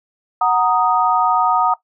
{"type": "chord", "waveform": "sine", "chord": "D# minor", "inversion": "first", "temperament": "equal", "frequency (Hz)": [740, 932.3, 1244.5], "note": ["F#5", "A#5", "D#6"], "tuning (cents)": [0, 0, 0], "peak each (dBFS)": -17, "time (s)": [0.41, 1.74], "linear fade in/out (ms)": 5, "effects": ["noise-tail reverb RT60 0.1 s tail -17 dB re dry"]}